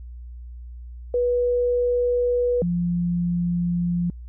sine tone pair in turn, 488.6 / 174.2 Hz, B4 / F3, -19 / -4 cents, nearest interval octave + tritone, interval 1785 cents, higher first, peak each -18 / -20 dBFS, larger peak first, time 1.14-2.62 / 2.62-4.1 s, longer neither, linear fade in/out 2 ms, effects added 60 Hz sine -35 dBFS peak until 4.28 s

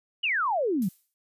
sine exponential sweep, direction down, 3023 to 170 Hz, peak -23 dBFS, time 0.23-0.89 s, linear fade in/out 10 ms
violet noise with exponential decay, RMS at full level -39 dBFS, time 0.82-1.14 s, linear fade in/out 0 ms, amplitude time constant 68 ms
effects resampled to 32000 Hz

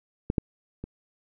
clicks, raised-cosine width 3 ms, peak -12 / -10 / -22 dBFS, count 3, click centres 0.301 / 0.382 / 0.84 s, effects none

